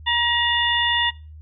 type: harmonic tone with a mistuned harmonic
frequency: 950 Hz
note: A#5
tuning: 33 cents sharp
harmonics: 1 / 2 / 3 / 4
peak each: -23 / -23 / -23 / -23 dBFS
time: 0.06-1.11 s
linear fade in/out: 20 ms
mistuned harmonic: 4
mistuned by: -130 cents
effects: noise-tail reverb RT60 0.3 s tail -20 dB re dry + added 77 Hz sine -38 dBFS peak until 1.41 s